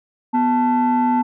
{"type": "tone pair together", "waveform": "sine", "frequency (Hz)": [246.9, 880], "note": ["B3", "A5"], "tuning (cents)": [0, 0], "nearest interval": "octave + minor seventh", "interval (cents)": 2200, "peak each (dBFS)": -15, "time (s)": [0.33, 1.23], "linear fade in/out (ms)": 20, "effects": ["tanh soft clip ceiling -11 dBFS"]}